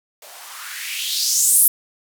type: noise with band-pass filter sweep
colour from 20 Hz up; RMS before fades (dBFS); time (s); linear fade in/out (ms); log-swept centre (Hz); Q
violet; -20; 0.22-1.68; 2; 550 to 12000; 3.6
effects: none